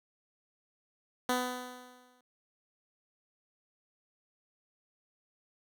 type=tone with exponential decay; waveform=10% pulse; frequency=250 Hz; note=B3; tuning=21 cents sharp; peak=-18 dBFS; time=1.29-2.21 s; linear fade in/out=2 ms; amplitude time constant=200 ms; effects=none